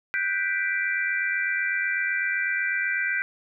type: chord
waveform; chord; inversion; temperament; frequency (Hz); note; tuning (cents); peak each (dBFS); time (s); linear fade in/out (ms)
sine; G major seventh; third; equal; 1480 / 1568 / 1975.5 / 2349; F#6 / G6 / B6 / D7; 0 / 0 / 0 / 0; -32 / -27 / -28 / -30; 0.14-3.22; 0
effects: none